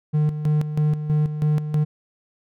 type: tone with tremolo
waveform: triangle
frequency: 151.4 Hz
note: D#3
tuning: 47 cents flat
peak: -14 dBFS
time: 0.13-1.85 s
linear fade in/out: 20 ms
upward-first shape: square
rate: 3.1 Hz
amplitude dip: 65%
effects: none